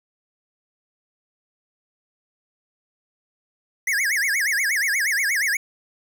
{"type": "tone with vibrato", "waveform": "square", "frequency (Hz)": 1899, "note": "A#6", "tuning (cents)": 32, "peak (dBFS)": -20, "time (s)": [3.87, 5.57], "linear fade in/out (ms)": 5, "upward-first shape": "sine", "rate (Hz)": 8.4, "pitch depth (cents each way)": 290, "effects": ["9-bit"]}